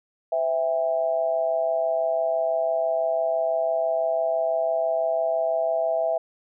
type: tone with amplitude modulation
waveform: sine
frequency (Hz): 657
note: E5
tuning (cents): -6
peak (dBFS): -17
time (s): 0.32-6.18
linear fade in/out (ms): 5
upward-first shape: sine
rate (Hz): 146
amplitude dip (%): 80
effects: none